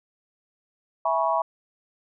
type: chord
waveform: sine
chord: C# minor seventh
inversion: first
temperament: equal with one note detuned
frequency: 659.3 / 830.6 / 972.5 / 1108.7 Hz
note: E5 / G#5 / B5 / C#6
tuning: 0 / 0 / -27 / 0 cents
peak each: -25 / -28 / -25 / -27 dBFS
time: 1.05-1.42 s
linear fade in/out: 5 ms
effects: none